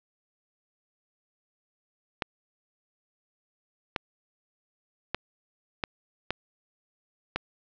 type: clicks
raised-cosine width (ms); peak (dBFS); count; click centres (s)
0.3; -11; 6; 2.222 / 3.962 / 5.146 / 5.838 / 6.306 / 7.36
effects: low-pass 5000 Hz 12 dB/octave

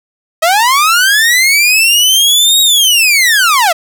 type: linear two-way sweep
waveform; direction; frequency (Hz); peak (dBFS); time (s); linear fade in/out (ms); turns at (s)
sawtooth; up then down; 622.3 to 3809 to 622.3; -3; 0.42-3.73; 10; 2.61
effects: none

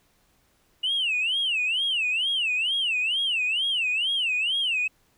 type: tone with vibrato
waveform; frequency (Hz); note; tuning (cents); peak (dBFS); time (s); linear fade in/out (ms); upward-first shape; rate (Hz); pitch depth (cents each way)
sine; 2844; F7; +31; -21; 0.83-4.88; 10; sine; 2.2; 250
effects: tanh soft clip ceiling -19 dBFS + pink hiss -65 dBFS RMS until 5.17 s

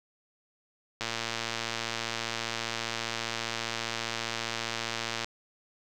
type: click train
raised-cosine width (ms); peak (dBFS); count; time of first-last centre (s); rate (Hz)
0.2; -14; 488; 1.01-5.245; 115
effects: none

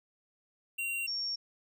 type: tone pair in turn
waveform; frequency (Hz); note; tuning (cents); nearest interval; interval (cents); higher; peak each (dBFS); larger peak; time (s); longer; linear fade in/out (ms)
square / sine; 2756 / 5512; F7 / F8; -24 / -24; octave; 1200; second; -33 / -32; second; 0.78-1.07 / 1.07-1.36; neither; 10
effects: none

